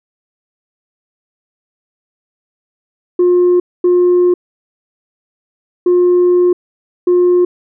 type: tone bursts at uneven times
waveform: sine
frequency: 356.4 Hz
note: F4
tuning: 35 cents sharp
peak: -5 dBFS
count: 4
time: 3.19-3.6 / 3.84-4.34 / 5.86-6.53 / 7.07-7.45 s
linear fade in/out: 5 ms
effects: tanh soft clip ceiling -5 dBFS